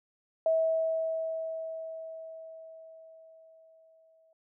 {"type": "tone with exponential decay", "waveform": "sine", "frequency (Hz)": 647, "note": "E5", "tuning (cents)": -32, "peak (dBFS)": -22, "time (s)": [0.46, 4.33], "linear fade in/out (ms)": 2, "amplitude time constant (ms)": 840, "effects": []}